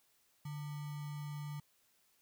sine tone with sample-and-hold, 146.83 Hz, D3, in tune, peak -40 dBFS, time 0.45-1.6 s, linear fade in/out 5 ms, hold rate 1050 Hz, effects white hiss -73 dBFS RMS until 2.21 s

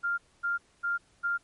sine tone bursts, 1396.9 Hz, F6, in tune, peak -26 dBFS, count 4, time 0.03-1.38 s, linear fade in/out 20 ms, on 150 ms, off 250 ms, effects pink hiss -65 dBFS RMS until 1.43 s + MP3 48 kbps

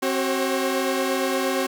sawtooth tone cluster, 265.2 / 376.2 / 539 Hz, C4 / F#4 / C#5, +23 / +29 / -49 cents, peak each -22 dBFS, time 0.02-1.67 s, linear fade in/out 10 ms, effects none

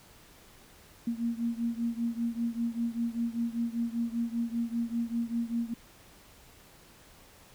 sine beating tone pair, 231.5 / 236.6 Hz, A#3 / A#3, -12 / +26 cents, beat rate 5.1 Hz, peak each -31 / -33 dBFS, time 1.07-5.74 s, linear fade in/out 5 ms, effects pink hiss -56 dBFS RMS until 7.54 s

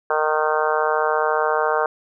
harmonic tone, 154.2 Hz, D#3, 15 cents flat, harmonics 3 / 4 / 5 / 6 / 7 / 8 / 9 / 10, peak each -23 / -24 / -25 / -26 / -26 / -27 / -28 / -28 dBFS, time 0.1-1.86 s, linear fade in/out 2 ms, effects none

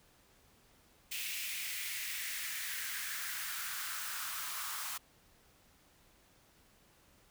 white noise with high-pass filter sweep, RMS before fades -40 dBFS, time 1.11-4.98 s, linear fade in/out 10 ms, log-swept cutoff 2500 to 1100 Hz, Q 3.1, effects pink hiss -66 dBFS RMS until 7.3 s

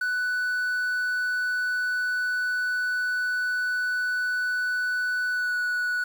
triangle tone with pitch glide, 1488 to 1474.3 Hz, F#6 to F#6, +9 to -7 cents, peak -22 dBFS, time 0.01-6.04 s, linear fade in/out 5 ms, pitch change -16 cents, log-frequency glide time 5.31-5.56 s, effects 8-bit

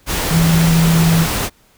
sine tone in noise, 164.81 Hz, E3, in tune, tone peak -10 dBFS, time 0.3-1.27 s, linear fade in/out 50 ms, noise pink, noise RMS -19 dBFS, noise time 0.06-1.5 s, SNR +6 dB, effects pink hiss -53 dBFS RMS until 1.77 s

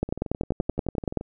two click trains, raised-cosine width 2 ms, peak -10 / -20 dBFS, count 13 / 14, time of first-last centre 0.03-1.173 / 0.09-1.211 s, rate 10.5 / 11.6 Hz, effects none

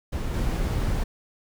brown noise with level steps, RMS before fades -28 / -25 dBFS, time 0.12-1.04 s, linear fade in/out 10 ms, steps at 0.33 s, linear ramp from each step 20 ms, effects none

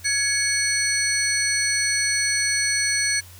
sine tone cluster, 1679 / 2221 / 4343 / 5960 / 8700 Hz, G#6 / C#7 / C#8 / F#8 / C#9, +18 / +3 / -36 / +12 / -33 cents, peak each -26 dBFS, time 0.04-3.21 s, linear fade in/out 20 ms, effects added 89 Hz sine -44 dBFS peak until 3.39 s + white hiss -47 dBFS RMS until 3.39 s

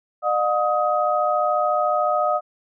sine tone cluster, 604 / 718 / 1259 Hz, D5 / F5 / D#6, +48 / +48 / +20 cents, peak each -22 dBFS, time 0.22-2.41 s, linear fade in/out 50 ms, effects none

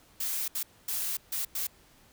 blue noise bursts at uneven times, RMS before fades -32 dBFS, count 5, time 0.2-0.48 / 0.55-0.63 / 0.88-1.17 / 1.32-1.45 / 1.55-1.67 s, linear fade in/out 5 ms, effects pink hiss -60 dBFS RMS until 2.12 s

